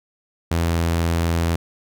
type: tone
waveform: sawtooth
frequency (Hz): 83.8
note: E2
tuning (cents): +29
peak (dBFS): -14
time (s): 0.51-1.56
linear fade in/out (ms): 5
effects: none